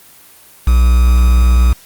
triangle tone with quantisation, 60.7 Hz, B1, 29 cents flat, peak -4 dBFS, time 0.67-1.73 s, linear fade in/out 5 ms, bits 4, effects white hiss -42 dBFS RMS until 1.85 s + Opus 24 kbps

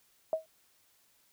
sine tone with exponential decay, 638 Hz, D#5, 43 cents sharp, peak -23 dBFS, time 0.33-0.46 s, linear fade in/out 1 ms, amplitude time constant 27 ms, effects white hiss -68 dBFS RMS until 1.32 s

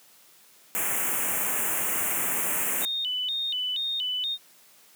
white band-stop noise, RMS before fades -27 dBFS, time 0.75-2.85 s, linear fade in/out 0 ms, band 2800 to 6900 Hz, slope 48 dB/octave
sine tone with vibrato, 3322 Hz, G#7, in tune, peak -26 dBFS, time 2.81-4.38 s, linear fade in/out 50 ms, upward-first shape square, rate 2.1 Hz, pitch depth 180 cents each way
effects white hiss -56 dBFS RMS until 4.95 s + high-pass 150 Hz 12 dB/octave

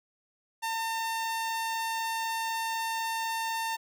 sawtooth tone, 904 Hz, A5, 47 cents sharp, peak -26 dBFS, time 0.62-3.77 s, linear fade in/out 20 ms, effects none

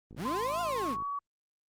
click train, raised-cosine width 3 ms, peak -36 dBFS, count 50, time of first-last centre 0.11-1.022 s, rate 53.7 Hz
35% pulse linear two-way sweep, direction up then down, 103.6 to 718 to 165.3 Hz, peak -31 dBFS, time 0.16-0.97 s, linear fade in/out 50 ms, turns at 0.61 s
sine tone with pitch glide, 1033 to 1133 Hz, C6 to C#6, -22 to +37 cents, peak -32 dBFS, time 0.25-1.19 s, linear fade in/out 5 ms, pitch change +159 cents, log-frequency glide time 0.63-1.04 s
effects Opus 24 kbps

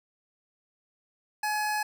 25% pulse tone, 846 Hz, G#5, 32 cents sharp, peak -23 dBFS, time 1.43-1.83 s, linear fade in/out 5 ms, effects none

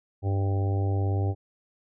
harmonic tone, 98 Hz, G2, in tune, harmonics 1 / 3 / 4 / 5 / 6 / 7 / 8, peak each -23 / -36 / -36 / -41 / -42 / -44 / -39 dBFS, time 0.22-1.35 s, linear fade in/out 50 ms, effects none

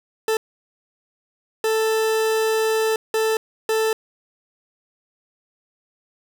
40% pulse tone bursts at uneven times, 441 Hz, A4, 4 cents sharp, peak -17 dBFS, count 4, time 0.28-0.37 / 1.64-2.96 / 3.14-3.37 / 3.69-3.93 s, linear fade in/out 2 ms, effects none

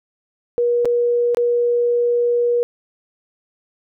sine tone with dropouts, 479.4 Hz, A#4, 48 cents sharp, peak -14 dBFS, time 0.58-2.63 s, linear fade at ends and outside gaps 0 ms, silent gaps 0.848-0.855 / 1.347-1.371 s, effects none

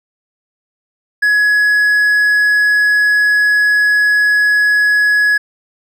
triangle tone, 1682 Hz, G#6, 22 cents sharp, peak -7 dBFS, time 1.22-5.38 s, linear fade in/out 10 ms, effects none

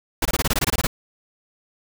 pink noise bursts, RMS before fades -20 dBFS, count 12, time 0.22-0.87 s, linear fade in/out 5 ms, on 34 ms, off 22 ms, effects none

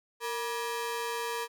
sawtooth ring-modulated tone, 714 Hz, F5, 38 cents sharp, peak -25 dBFS, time 0.2-1.48 s, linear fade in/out 50 ms, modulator 251 Hz, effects none

